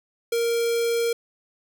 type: tone with notch filter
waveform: square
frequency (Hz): 466.2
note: A#4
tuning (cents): 0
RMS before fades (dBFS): -23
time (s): 0.32-1.13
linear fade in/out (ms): 5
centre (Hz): 1200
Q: 1.5
effects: none